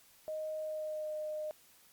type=tone with pitch glide; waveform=sine; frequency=622.3 to 612.7 Hz; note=D#5 to D#5; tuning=0 to -27 cents; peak=-36 dBFS; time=0.28-1.51 s; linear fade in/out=0 ms; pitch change=-27 cents; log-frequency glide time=0.58-1.14 s; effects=white hiss -63 dBFS RMS until 1.92 s + Opus 48 kbps